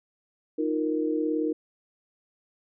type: chord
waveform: sine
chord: Eb suspended second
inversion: none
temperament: equal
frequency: 311.1 / 349.2 / 466.2 Hz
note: Eb4 / F4 / Bb4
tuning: 0 / 0 / 0 cents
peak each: -26 / -32 / -29 dBFS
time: 0.58-1.53 s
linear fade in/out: 10 ms
effects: none